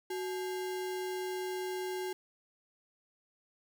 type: tone with sample-and-hold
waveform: sine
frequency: 370 Hz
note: F#4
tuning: in tune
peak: -34 dBFS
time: 0.1-2.13 s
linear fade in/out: 5 ms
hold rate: 1225 Hz
effects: none